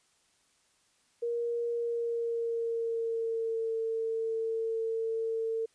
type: tone with pitch glide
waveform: sine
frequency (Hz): 471.3 to 450.3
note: A#4 to A4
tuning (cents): +19 to +40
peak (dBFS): -29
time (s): 1.22-5.66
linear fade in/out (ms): 10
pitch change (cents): -79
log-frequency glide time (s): 1.69-3.71
effects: white hiss -69 dBFS RMS until 5.74 s + resampled to 22050 Hz